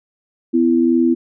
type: tone pair together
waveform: sine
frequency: 251.9 / 334.2 Hz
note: B3 / E4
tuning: +34 / +24 cents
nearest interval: perfect fourth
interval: 490 cents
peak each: -14 dBFS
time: 0.53-1.15 s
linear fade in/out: 20 ms
effects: none